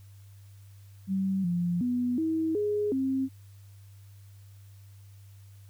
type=tone with pitch steps; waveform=sine; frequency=192 / 174.4 / 246.1 / 321.2 / 416.2 / 265.9 Hz; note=G3 / F3 / B3 / E4 / G#4 / C4; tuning=-36 / -2 / -6 / -45 / +4 / +28 cents; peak=-25 dBFS; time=1.07-3.29 s; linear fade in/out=50 ms; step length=370 ms; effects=added 99 Hz sine -48 dBFS peak until 5.69 s + white hiss -64 dBFS RMS until 5.69 s

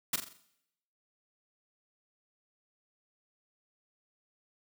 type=noise with echo; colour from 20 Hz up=white; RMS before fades=-29 dBFS; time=0.13-0.16 s; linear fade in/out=5 ms; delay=43 ms; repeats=5; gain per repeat=-7 dB; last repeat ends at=0.375 s; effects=noise-tail reverb RT60 0.8 s tail -17 dB re dry + high-pass 100 Hz 12 dB/octave

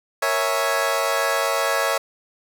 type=chord; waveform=20% pulse; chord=A# half-diminished seventh; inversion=none; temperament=equal; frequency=466.2 / 554.4 / 659.3 / 830.6 Hz; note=A#4 / C#5 / E5 / G#5; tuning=0 / 0 / 0 / 0 cents; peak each=-23 / -18 / -19 / -24 dBFS; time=0.22-1.98 s; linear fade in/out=5 ms; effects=none

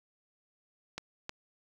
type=clicks; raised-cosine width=0.2 ms; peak=-20 dBFS; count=2; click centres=0.98 / 1.294 s; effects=8-bit

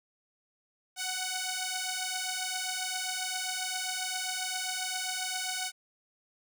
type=beating tone pair; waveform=5% pulse; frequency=740 / 747.5 Hz; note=F#5 / F#5; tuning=0 / +17 cents; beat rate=7.5 Hz; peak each=-24 / -23 dBFS; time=0.96-5.72 s; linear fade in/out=50 ms; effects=none

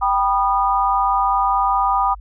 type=chord; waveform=sine; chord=G augmented; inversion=none; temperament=just; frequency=784 / 980 / 1225 Hz; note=G5 / B5 / D#6; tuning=0 / -14 / -27 cents; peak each=-19 dBFS; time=0.01-2.15 s; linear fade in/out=20 ms; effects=added 50 Hz sine -34 dBFS peak until 2.2 s

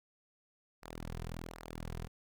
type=tone with flanger; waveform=sawtooth; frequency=41.2 Hz; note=E1; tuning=in tune; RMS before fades=-44 dBFS; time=0.82-2.08 s; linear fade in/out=20 ms; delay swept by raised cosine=0.29 to 3.59 ms; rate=1.3 Hz; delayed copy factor=-0.8; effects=none

